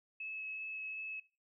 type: tone with vibrato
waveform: sine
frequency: 2588 Hz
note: E7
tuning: 32 cents flat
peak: -40 dBFS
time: 0.2-1.2 s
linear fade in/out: 5 ms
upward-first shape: sine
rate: 2.7 Hz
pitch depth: 8 cents each way
effects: noise-tail reverb RT60 0.4 s tail -23 dB re dry